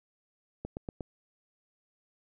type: click train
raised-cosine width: 2 ms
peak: -23 dBFS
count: 4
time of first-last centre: 0.65-1.008 s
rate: 8.39 Hz
effects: none